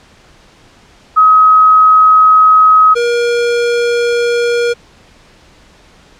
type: tone pair in turn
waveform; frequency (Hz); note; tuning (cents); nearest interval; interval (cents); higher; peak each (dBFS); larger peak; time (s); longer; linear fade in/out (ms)
sine / square; 1270 / 475.7; D#6 / A#4; +35 / +35; octave + perfect fourth; 1700; first; -3 / -11; first; 1.16-2.95 / 2.95-4.74; neither; 20
effects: pink hiss -44 dBFS RMS until 6.19 s + low-pass 6000 Hz 12 dB/octave